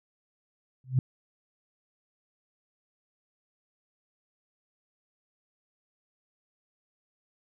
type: tone with exponential growth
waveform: sine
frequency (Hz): 129.2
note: C3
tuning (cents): -21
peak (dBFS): -16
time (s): 0.84-0.99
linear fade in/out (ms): 2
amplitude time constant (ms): 31
effects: none